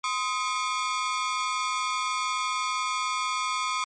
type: ring-modulated tone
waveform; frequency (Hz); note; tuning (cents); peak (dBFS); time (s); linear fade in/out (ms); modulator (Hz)
sawtooth; 1146; D6; -43; -19; 0.04-3.84; 0; 110
effects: MP3 32 kbps